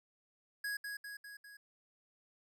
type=tone with echo; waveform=square; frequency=1661.2 Hz; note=G#6; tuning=in tune; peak=-37 dBFS; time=0.64-0.77 s; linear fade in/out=5 ms; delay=200 ms; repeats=4; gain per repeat=-4 dB; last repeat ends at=1.57 s; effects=none